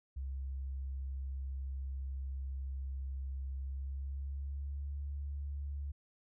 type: tone with pitch glide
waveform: sine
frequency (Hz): 67 to 70.98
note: C2 to C#2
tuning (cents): +42 to +42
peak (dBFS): -37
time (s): 0.16-5.92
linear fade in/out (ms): 10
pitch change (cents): +100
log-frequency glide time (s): 3.56-4.95
effects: none